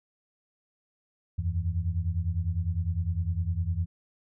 sine tone cluster, 82.5 / 92.4 / 163 Hz, E2 / F#2 / E3, +2 / -2 / -19 cents, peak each -29 / -29 / -37 dBFS, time 1.38-3.86 s, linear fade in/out 10 ms, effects none

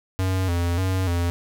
square tone with vibrato, 90 Hz, F#2, 47 cents flat, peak -21 dBFS, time 0.19-1.3 s, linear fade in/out 0 ms, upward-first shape square, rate 1.7 Hz, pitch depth 72 cents each way, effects none

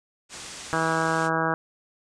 white low-pass noise, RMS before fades -40 dBFS, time 0.29-1.3 s, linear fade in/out 50 ms, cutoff 8800 Hz, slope 48 dB/octave
harmonic tone, 162.2 Hz, E3, 28 cents flat, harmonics 1 / 2 / 3 / 4 / 5 / 6 / 7 / 8 / 9 / 10, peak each -31 / -31 / -31 / -31 / -31 / -31 / -31 / -31 / -31 / -31 dBFS, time 0.73-1.54 s, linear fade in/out 0 ms
effects none

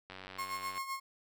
click train, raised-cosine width 0.3 ms, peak -30 dBFS, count 65, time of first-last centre 0.1-0.779 s, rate 94.3 Hz
35% pulse tone with tremolo, 1079 Hz, C#6, 47 cents flat, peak -33 dBFS, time 0.38-1 s, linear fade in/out 10 ms, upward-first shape sine, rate 7.8 Hz, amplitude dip 65%
effects none

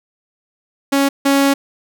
sawtooth tone pair in turn, 277.2 / 277.2 Hz, C#4 / C#4, 0 / 0 cents, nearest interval unison, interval 0 cents, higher neither, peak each -8 / -7 dBFS, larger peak second, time 0.92-1.09 / 1.25-1.54 s, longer second, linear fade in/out 10 ms, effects none

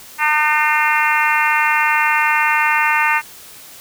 harmonic tone, 302.8 Hz, D#4, 47 cents flat, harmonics 3 / 4 / 5 / 6 / 7 / 8 / 9, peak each -18 / -21 / -21 / -20 / -20 / -23 / -23 dBFS, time 0.18-3.22 s, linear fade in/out 50 ms, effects white hiss -39 dBFS RMS until 3.8 s

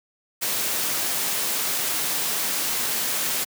white noise, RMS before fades -25 dBFS, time 0.41-3.45 s, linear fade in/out 20 ms, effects high-pass 150 Hz 12 dB/octave

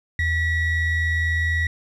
triangle ring-modulated tone, 928 Hz, A#5, 8 cents flat, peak -14 dBFS, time 0.19-1.67 s, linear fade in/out 2 ms, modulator 1010 Hz, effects none

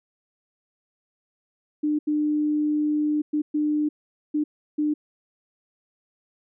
sine tone bursts at uneven times, 300 Hz, D4, 37 cents sharp, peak -20 dBFS, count 6, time 1.83-1.99 / 2.07-3.22 / 3.33-3.42 / 3.54-3.89 / 4.34-4.44 / 4.78-4.94 s, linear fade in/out 10 ms, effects none

